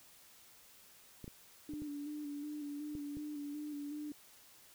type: clicks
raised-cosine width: 3 ms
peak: -34 dBFS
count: 6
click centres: 1.243 / 1.279 / 1.736 / 1.82 / 2.952 / 3.17 s
type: tone with vibrato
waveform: sine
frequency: 293.7 Hz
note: D4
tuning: in tune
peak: -40 dBFS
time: 1.69-4.12 s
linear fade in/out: 2 ms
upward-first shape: square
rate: 2.7 Hz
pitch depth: 30 cents each way
effects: white hiss -61 dBFS RMS until 4.74 s